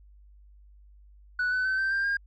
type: tone with pitch steps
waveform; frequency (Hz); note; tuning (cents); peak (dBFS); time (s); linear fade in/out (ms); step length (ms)
sine; 1480 / 1505.9 / 1532.2 / 1559 / 1586.2 / 1614; F#6 / F#6 / G6 / G6 / G6 / G#6; 0 / +30 / -40 / -10 / +20 / -50; -22; 1.39-2.17; 5; 130
effects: tanh soft clip ceiling -23 dBFS + added 50 Hz sine -51 dBFS peak until 2.26 s